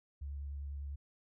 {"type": "tone with vibrato", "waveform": "sine", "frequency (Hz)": 70.7, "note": "C#2", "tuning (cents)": 35, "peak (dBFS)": -39, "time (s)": [0.21, 0.96], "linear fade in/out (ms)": 10, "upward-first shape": "sine", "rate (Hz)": 10, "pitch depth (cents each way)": 17, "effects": []}